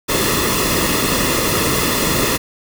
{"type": "noise with comb filter", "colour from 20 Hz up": "pink", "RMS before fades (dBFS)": -17, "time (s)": [0.08, 2.38], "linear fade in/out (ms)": 20, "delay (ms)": 1.3, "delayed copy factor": -0.65, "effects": []}